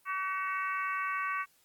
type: harmonic tone with a mistuned harmonic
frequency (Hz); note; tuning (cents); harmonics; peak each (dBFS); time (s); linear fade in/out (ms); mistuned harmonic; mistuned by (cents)
380; F#4; +46; 3 / 4 / 5 / 6 / 7; -33 / -38 / -40 / -40 / -43; 0.05-1.46; 50; 6; -41
effects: white hiss -67 dBFS RMS until 1.64 s + Opus 32 kbps